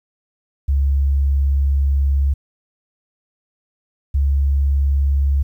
sine tone pair in turn, 69.3 / 69.62 Hz, C#2 / C#2, 0 / +8 cents, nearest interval unison, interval 8 cents, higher second, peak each -13 dBFS, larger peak neither, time 0.68-2.34 / 4.14-5.43 s, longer first, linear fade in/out 10 ms, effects 9-bit

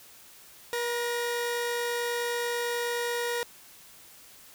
sawtooth tone pair together, 478.5 / 1864.7 Hz, A#4 / A#6, +45 / 0 cents, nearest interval 2 octaves, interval 2355 cents, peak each -25 / -32 dBFS, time 0.73-3.43 s, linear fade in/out 0 ms, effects white hiss -52 dBFS RMS until 4.54 s

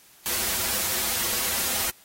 white noise with comb filter, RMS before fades -26 dBFS, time 0.26-1.9 s, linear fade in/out 0 ms, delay 6.8 ms, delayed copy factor -0.9, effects white hiss -54 dBFS RMS until 2.04 s + AAC 48 kbps

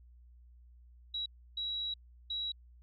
sine tone bursts at uneven times, 3882 Hz, B7, 31 cents flat, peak -34 dBFS, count 3, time 1.14-1.26 / 1.57-1.94 / 2.3-2.52 s, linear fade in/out 5 ms, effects added 60 Hz sine -55 dBFS peak until 2.82 s

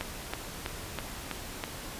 click train, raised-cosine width 0.3 ms, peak -16 dBFS, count 6, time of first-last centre 0.01-1.639 s, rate 3.07 Hz, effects pink hiss -41 dBFS RMS until 1.99 s + resampled to 32000 Hz

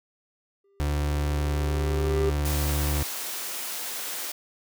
triangle tone with exponential growth, 397.1 Hz, G4, 22 cents sharp, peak -20 dBFS, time 0.64-2.3 s, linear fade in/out 5 ms, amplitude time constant 360 ms
35% pulse tone, 73.42 Hz, D2, in tune, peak -22 dBFS, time 0.8-3.03 s, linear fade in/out 0 ms
white high-pass noise, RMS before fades -33 dBFS, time 2.45-4.32 s, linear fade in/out 5 ms, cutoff 310 Hz, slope 12 dB/octave
effects none

